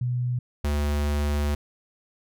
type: tone pair in turn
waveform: sine / square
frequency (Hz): 123.47 / 73.21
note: B2 / D2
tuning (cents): 0 / -5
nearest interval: major sixth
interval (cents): 905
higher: first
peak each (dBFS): -23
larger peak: neither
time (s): 0.01-0.39 / 0.64-1.55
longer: second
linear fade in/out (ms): 5
effects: none